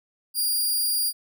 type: tone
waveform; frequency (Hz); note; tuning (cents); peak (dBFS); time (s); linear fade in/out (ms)
10% pulse; 4808; D8; +40; -15; 0.34-1.13; 50
effects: none